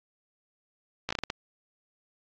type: slowing click train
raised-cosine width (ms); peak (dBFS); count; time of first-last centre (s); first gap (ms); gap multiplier
0.2; -12; 7; 1.09-1.301; 15; 1.34
effects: low-pass 5000 Hz 12 dB/octave + AAC 64 kbps